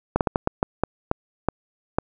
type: slowing click train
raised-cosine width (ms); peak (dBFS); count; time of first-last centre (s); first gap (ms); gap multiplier
1; -5; 10; 0.16-1.985; 48; 1.34
effects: none